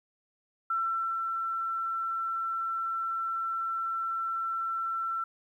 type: tone with ADSR envelope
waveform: sine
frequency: 1344 Hz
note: E6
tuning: 33 cents sharp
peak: -26 dBFS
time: 0.7-5.24 s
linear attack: 5 ms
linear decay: 480 ms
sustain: -3 dB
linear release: 4 ms
effects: 11-bit